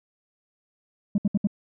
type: tone bursts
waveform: sine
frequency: 202.1 Hz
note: G#3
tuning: 47 cents flat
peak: -16 dBFS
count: 4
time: 1.15-1.472 s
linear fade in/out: 5 ms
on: 31 ms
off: 66 ms
effects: tanh soft clip ceiling -17 dBFS